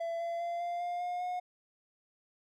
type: tone with pitch steps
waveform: triangle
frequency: 671 / 679.2 / 687.5 / 695.9 / 704.4 / 713 / 721.7 Hz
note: E5 / F5 / F5 / F5 / F5 / F5 / F#5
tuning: +31 / -48 / -27 / -6 / +15 / +36 / -43 cents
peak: -31 dBFS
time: 0-1.4 s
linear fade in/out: 10 ms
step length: 200 ms
effects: none